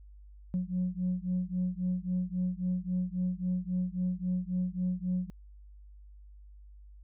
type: beating tone pair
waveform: sine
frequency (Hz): 180 / 183.7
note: F#3 / F#3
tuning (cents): -47 / -12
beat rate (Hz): 3.7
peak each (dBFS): -31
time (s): 0.54-5.3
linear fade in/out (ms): 0
effects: tanh soft clip ceiling -24 dBFS + added 50 Hz sine -49 dBFS peak until 7.03 s